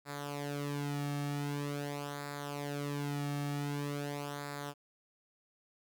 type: tone with flanger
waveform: sawtooth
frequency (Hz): 143.9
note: D3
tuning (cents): -35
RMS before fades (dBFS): -38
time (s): 0.05-4.74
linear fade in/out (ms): 50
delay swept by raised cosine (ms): 0.33 to 2.03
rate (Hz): 0.45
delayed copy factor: -0.7
effects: none